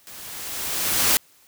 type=noise with level ramp; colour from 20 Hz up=white; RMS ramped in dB=-41 to -17 dBFS; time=0.07-1.17 s; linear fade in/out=0 ms; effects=white hiss -56 dBFS RMS until 1.47 s